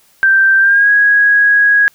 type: tone with pitch glide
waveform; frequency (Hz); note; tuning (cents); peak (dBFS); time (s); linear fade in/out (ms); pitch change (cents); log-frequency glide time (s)
sine; 1568 to 1655.5; G6 to G#6; 0 to -6; -6; 0.23-1.88; 0; +94; 0.59-0.9
effects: white hiss -51 dBFS RMS until 1.94 s